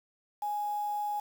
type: tone with quantisation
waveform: sine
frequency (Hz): 830.6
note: G#5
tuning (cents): 0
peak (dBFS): -30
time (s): 0.42-1.2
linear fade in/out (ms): 5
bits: 8
effects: none